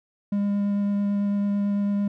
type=tone with vibrato; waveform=triangle; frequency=202.4 Hz; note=G#3; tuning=44 cents flat; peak=-19 dBFS; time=0.32-2.08 s; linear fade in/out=5 ms; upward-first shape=sine; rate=9 Hz; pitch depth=8 cents each way; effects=none